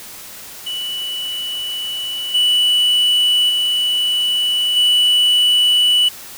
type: tone with level steps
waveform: triangle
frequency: 2960 Hz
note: F#7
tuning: in tune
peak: -20 / -10 / -13 / -9 dBFS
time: 0.66-6.09 s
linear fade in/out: 10 ms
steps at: 2.34 / 3.49 / 4.76 s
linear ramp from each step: 10 ms
effects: white hiss -35 dBFS RMS until 6.37 s